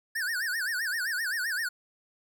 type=tone with vibrato; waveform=square; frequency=1646 Hz; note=G#6; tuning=16 cents flat; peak=-29 dBFS; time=0.15-1.69 s; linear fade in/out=10 ms; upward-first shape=sine; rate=7.7 Hz; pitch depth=220 cents each way; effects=none